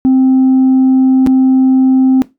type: tone with dropouts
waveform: sine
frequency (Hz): 261.6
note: C4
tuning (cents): 0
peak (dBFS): -3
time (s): 0.05-2.22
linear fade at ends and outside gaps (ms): 0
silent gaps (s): 1.264-1.271
effects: noise-tail reverb RT60 0.2 s tail -19 dB re dry + tanh soft clip ceiling -4 dBFS